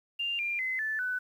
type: tone with pitch steps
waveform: sine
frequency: 2794 / 2391 / 2045 / 1750 / 1497.3 Hz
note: F7 / D7 / C7 / A6 / F#6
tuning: 0 / +30 / -40 / -10 / +20 cents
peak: -29 dBFS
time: 0.19-1.19 s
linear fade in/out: 10 ms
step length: 200 ms
effects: 10-bit